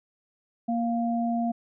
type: tone pair together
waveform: sine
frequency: 234.3 / 698.5 Hz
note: A#3 / F5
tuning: +9 / 0 cents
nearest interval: octave + perfect fifth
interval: 1891 cents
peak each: -25 / -29 dBFS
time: 0.68-1.52 s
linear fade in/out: 10 ms
effects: none